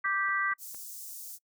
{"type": "harmonic tone", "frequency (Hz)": 392, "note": "G4", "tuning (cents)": 0, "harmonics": [3, 4, 5], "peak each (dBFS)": [-31, -31, -31], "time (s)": [0.04, 0.54], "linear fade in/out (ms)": 10}
{"type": "click train", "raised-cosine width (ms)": 0.5, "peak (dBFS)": -36, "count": 4, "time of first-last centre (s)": [0.06, 0.746], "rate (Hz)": 4.37}
{"type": "high-pass noise", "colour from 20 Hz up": "white", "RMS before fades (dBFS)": -43, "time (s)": [0.58, 1.39], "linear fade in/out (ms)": 50, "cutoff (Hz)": 5800, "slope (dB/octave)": 24}
{"effects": ["noise-tail reverb RT60 0.1 s tail -25 dB re dry"]}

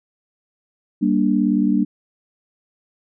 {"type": "chord", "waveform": "sine", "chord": "G minor", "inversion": "none", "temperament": "just", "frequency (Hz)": [196, 235.2, 294], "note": ["G3", "Bb3", "D4"], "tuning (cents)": [0, 16, 2], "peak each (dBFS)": -19, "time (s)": [1.01, 1.85], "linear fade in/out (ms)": 20, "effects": []}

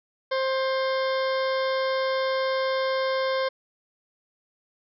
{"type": "harmonic tone with a mistuned harmonic", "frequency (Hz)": 528, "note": "C5", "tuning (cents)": 16, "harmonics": [1, 2, 3, 4, 6, 7, 8, 9, 10], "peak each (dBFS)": [-24, -30, -34, -36, -40, -41, -42, -43, -44], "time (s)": [0.31, 3.49], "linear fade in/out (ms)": 10, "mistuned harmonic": 7, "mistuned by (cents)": -46, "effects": []}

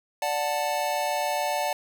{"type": "chord", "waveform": "square", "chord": "D major", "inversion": "none", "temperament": "just", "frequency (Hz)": [587.3, 734.2, 881], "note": ["D5", "F#5", "A5"], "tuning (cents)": [0, -14, 2], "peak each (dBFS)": -30, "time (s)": [0.22, 1.73], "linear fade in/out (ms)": 2, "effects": []}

